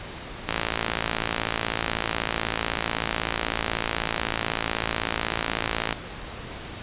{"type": "click train", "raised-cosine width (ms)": 0.3, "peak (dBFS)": -7, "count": 306, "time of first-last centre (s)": [0.49, 5.927], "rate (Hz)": 56.1, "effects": ["pink hiss -37 dBFS RMS until 6.82 s", "resampled to 8000 Hz"]}